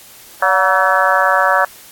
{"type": "harmonic tone with a mistuned harmonic", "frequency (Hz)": 190, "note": "F#3", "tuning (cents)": 46, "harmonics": [3, 4, 5, 6, 7, 8, 9], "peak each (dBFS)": [-18, -18, -18, -18, -18, -18, -18], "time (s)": [0.42, 1.65], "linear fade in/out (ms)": 5, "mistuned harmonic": 4, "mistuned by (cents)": -70, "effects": ["white hiss -40 dBFS RMS until 1.91 s", "AAC 64 kbps"]}